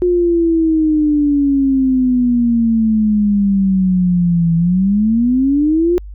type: exponential two-way sweep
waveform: sine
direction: down then up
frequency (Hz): 359.5 to 165.2 to 359.5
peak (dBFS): -10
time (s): 0.02-5.98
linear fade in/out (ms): 0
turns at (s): 4.56
effects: added 50 Hz sine -28 dBFS peak until 6.14 s